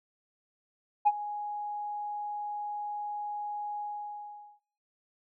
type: tone with ADSR envelope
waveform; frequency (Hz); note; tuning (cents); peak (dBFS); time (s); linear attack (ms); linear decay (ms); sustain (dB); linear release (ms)
sine; 830.6; G#5; 0; -16; 1.05-4.6; 21; 42; -17; 800
effects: noise-tail reverb RT60 0.6 s tail -26 dB re dry + tanh soft clip ceiling -15 dBFS